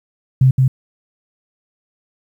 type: tone with echo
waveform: sine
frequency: 130.81 Hz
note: C3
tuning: in tune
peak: -7 dBFS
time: 0.41-0.51 s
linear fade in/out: 5 ms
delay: 170 ms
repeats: 1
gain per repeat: -2 dB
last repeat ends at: 0.68 s
effects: 8-bit